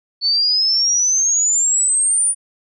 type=exponential sweep; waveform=sine; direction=up; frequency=4435 to 9530 Hz; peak=-13 dBFS; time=0.21-2.35 s; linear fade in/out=50 ms; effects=none